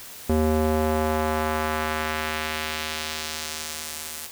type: tone with band-pass filter sweep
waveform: square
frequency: 77.78 Hz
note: D#2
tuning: in tune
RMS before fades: -26 dBFS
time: 0.29-4.27 s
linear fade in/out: 5 ms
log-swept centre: 350 to 12000 Hz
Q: 0.86
effects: white hiss -41 dBFS RMS until 4.31 s